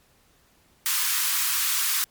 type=high-pass noise; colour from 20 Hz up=white; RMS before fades=-24 dBFS; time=0.86-2.04 s; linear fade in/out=0 ms; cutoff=990 Hz; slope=48 dB/octave; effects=pink hiss -61 dBFS RMS until 2.1 s + MP3 96 kbps